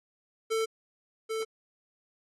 square tone pair in turn, 445.5 / 442.9 Hz, A4 / A4, +22 / +11 cents, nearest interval unison, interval 11 cents, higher first, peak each -27 / -31 dBFS, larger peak first, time 0.5-0.66 / 1.29-1.45 s, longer neither, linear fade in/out 20 ms, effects AAC 32 kbps

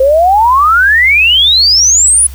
sine exponential sweep, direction up, 514 to 10270 Hz, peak -4 dBFS, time 0-2.27 s, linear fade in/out 5 ms, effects added 67 Hz sine -24 dBFS peak until 2.34 s + white hiss -37 dBFS RMS until 2.34 s

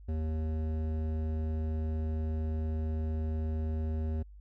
sine tone with hard clipping, 78.7 Hz, D#2, 20 cents sharp, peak -32 dBFS, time 0.08-4.23 s, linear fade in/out 10 ms, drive 13 dB, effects added 50 Hz sine -48 dBFS peak until 4.4 s

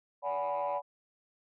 sine chord, G# half-diminished seventh, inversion second, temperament equal with one note detuned, 574.6 / 740 / 830.6 / 987.8 Hz, D5 / F#5 / G#5 / B5, -38 / 0 / 0 / 0 cents, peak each -33 / -36 / -36 / -34 dBFS, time 0.22-0.82 s, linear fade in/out 50 ms, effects tanh soft clip ceiling -25 dBFS

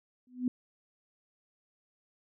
sine tone with exponential growth, 250 Hz, B3, 21 cents sharp, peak -23 dBFS, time 0.27-0.48 s, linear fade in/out 2 ms, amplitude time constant 44 ms, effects none

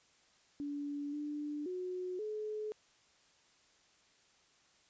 sine tone with pitch steps, 288 / 295.5 / 365.2 / 427.3 Hz, D4 / D4 / F#4 / G#4, -34 / +11 / -23 / +49 cents, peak -37 dBFS, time 0.6-2.72 s, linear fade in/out 0 ms, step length 530 ms, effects white hiss -68 dBFS RMS until 4.89 s + resampled to 16000 Hz

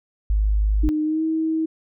sine tone, 51.91 Hz, G#1, in tune, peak -16 dBFS, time 0.3-0.89 s, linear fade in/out 0 ms
sine tone with pitch glide, 306.3 to 319.5 Hz, D#4 to D#4, -27 to +46 cents, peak -19 dBFS, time 0.83-1.66 s, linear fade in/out 10 ms, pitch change +73 cents, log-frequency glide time 1.03-1.23 s
effects none

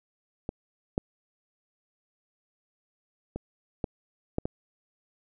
clicks, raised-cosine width 2 ms, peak -18 / -12 / -20 / -15 / -13 / -16 dBFS, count 6, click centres 0.491 / 0.979 / 3.36 / 3.842 / 4.384 / 4.455 s, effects none

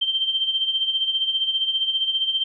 sine tone with tremolo, 3136 Hz, G7, in tune, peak -17 dBFS, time 0.01-2.44 s, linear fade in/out 10 ms, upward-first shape sine, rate 15 Hz, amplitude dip 65%, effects none

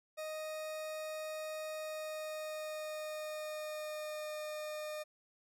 40% pulse tone with pitch glide, 622.3 to 608.8 Hz, D#5 to D#5, 0 to -38 cents, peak -39 dBFS, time 0.17-5.04 s, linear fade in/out 20 ms, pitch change -38 cents, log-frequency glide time 1.75-4.33 s, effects none

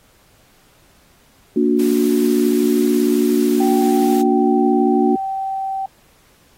sine chord, Bb augmented, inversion none, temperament just, 233.1 / 291.4 / 364.2 Hz, Bb3 / D4 / F#4, 0 / -13 / -27 cents, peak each -17 dBFS, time 1.56-5.16 s, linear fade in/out 5 ms
white high-pass noise, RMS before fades -33 dBFS, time 1.79-4.22 s, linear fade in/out 5 ms, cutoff 370 Hz, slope 48 dB/octave
sine tone, 774 Hz, G5, 22 cents flat, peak -20 dBFS, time 3.6-5.86 s, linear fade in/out 5 ms
effects pink hiss -54 dBFS RMS until 6.57 s + AAC 48 kbps

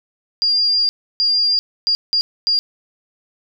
sine tone bursts at uneven times, 4802 Hz, D8, 38 cents sharp, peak -13 dBFS, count 5, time 0.42-0.89 / 1.2-1.59 / 1.87-1.95 / 2.13-2.21 / 2.47-2.59 s, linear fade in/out 0 ms, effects none

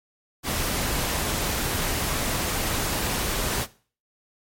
pink noise, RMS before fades -26 dBFS, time 0.43-3.67 s, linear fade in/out 50 ms, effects noise-tail reverb RT60 0.4 s tail -18 dB re dry + MP3 64 kbps

